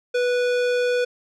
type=tone with low-pass filter; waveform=square; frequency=491.7 Hz; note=B4; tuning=8 cents flat; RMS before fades=-21 dBFS; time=0.14-1.05 s; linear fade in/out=10 ms; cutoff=4900 Hz; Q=0.64; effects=none